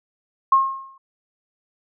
sine tone with exponential decay, 1075 Hz, C6, 47 cents sharp, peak -9 dBFS, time 0.52-0.98 s, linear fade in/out 5 ms, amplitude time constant 100 ms, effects none

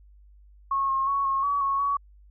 sine tone with pitch steps, 1093 / 1075 / 1112 / 1085 / 1135 / 1101 / 1126 Hz, C#6 / C6 / C#6 / C#6 / C#6 / C#6 / C#6, -25 / +47 / +5 / -37 / +41 / -12 / +27 cents, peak -22 dBFS, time 0.71-1.97 s, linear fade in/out 5 ms, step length 180 ms, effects added 50 Hz sine -50 dBFS peak until 2.3 s

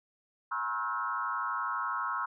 sine tone with frequency modulation, 1192 Hz, D6, 25 cents sharp, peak -30 dBFS, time 0.51-2.26 s, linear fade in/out 10 ms, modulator 112 Hz, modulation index 2.2, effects none

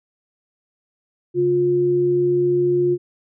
sine tone pair together, 140.3 / 354.6 Hz, C#3 / F4, +21 / +26 cents, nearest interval octave + major third, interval 1605 cents, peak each -26 / -15 dBFS, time 1.34-2.98 s, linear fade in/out 50 ms, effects none

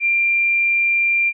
sine tone, 2379 Hz, D7, 22 cents sharp, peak -14 dBFS, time 0-1.33 s, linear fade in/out 50 ms, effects none

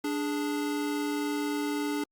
square tone pair together, 292.9 / 414.8 Hz, D4 / G#4, -5 / -2 cents, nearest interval tritone, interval 603 cents, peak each -30 / -36 dBFS, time 0.04-2.04 s, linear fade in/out 5 ms, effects Opus 48 kbps

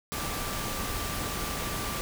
sine tone in noise, 1174.7 Hz, D6, in tune, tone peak -40 dBFS, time 0.12-2.01 s, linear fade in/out 0 ms, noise pink, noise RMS -33 dBFS, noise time 0.12-2.01 s, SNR -10 dB, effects none

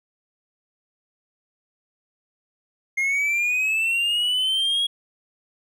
triangle linear sweep, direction up, 2123 to 3322 Hz, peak -18 dBFS, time 2.97-4.87 s, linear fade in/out 10 ms, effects none

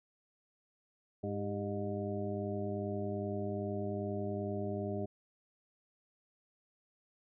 harmonic tone with a mistuned harmonic, 102.5 Hz, G#2, 22 cents flat, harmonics 1 / 2 / 3 / 4 / 6 / 7, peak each -40 / -40 / -44 / -40 / -42 / -48 dBFS, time 1.23-5.06 s, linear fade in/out 10 ms, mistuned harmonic 4, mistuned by -52 cents, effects none

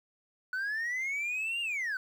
sine linear two-way sweep, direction up then down, 1475 to 2832 to 1475 Hz, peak -28 dBFS, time 0.53-1.97 s, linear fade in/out 2 ms, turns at 1.61 s, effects tanh soft clip ceiling -30 dBFS + 10-bit

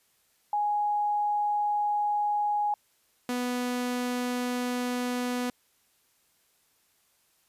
sine / sawtooth tone pair in turn, 830.6 / 246.9 Hz, G#5 / B3, 0 / 0 cents, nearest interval octave + major sixth, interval 2100 cents, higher first, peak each -24 dBFS, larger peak neither, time 0.53-2.74 / 3.29-5.5 s, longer neither, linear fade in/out 2 ms, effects white hiss -68 dBFS RMS until 7.48 s + resampled to 32000 Hz

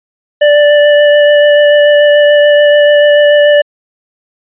square tone with vibrato, 587.3 Hz, D5, in tune, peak -4 dBFS, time 0.41-3.62 s, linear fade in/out 10 ms, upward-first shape sine, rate 6.9 Hz, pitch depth 10 cents each way, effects resampled to 8000 Hz

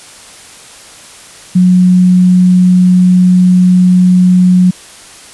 sine tone, 181.7 Hz, F#3, 31 cents flat, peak -3 dBFS, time 1.55-4.71 s, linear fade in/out 10 ms, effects white hiss -34 dBFS RMS until 5.33 s + resampled to 24000 Hz

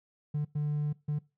triangle tone bursts at uneven times, 148.4 Hz, D3, 18 cents sharp, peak -25 dBFS, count 3, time 0.34-0.45 / 0.55-0.93 / 1.08-1.19 s, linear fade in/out 10 ms, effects noise-tail reverb RT60 0.3 s tail -24 dB re dry + tanh soft clip ceiling -23 dBFS

